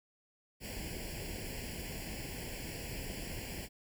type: noise with comb filter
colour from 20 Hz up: pink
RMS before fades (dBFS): -42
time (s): 0.6-3.69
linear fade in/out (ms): 50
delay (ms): 0.4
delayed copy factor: +0.95
effects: none